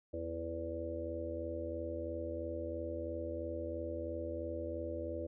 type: harmonic tone with a mistuned harmonic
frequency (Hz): 83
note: E2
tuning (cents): +12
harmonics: 1 / 3 / 4 / 5 / 6 / 7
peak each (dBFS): -44 / -51 / -43 / -53 / -43 / -43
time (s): 0.13-5.27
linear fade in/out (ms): 10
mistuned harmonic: 5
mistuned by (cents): +49
effects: none